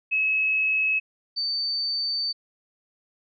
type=tone pair in turn; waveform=sine; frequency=2575 / 4570 Hz; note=E7 / D8; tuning=-41 / -48 cents; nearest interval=minor seventh; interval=993 cents; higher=second; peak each=-20 / -24 dBFS; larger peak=first; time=0.11-1 / 1.36-2.33 s; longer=second; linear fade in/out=20 ms; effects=none